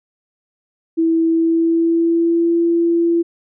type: tone with pitch glide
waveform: sine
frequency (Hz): 327.7 to 338.1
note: E4 to E4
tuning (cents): -10 to +44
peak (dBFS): -12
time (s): 0.97-3.23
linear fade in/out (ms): 20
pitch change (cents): +54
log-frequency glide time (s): 1.28-2.55
effects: none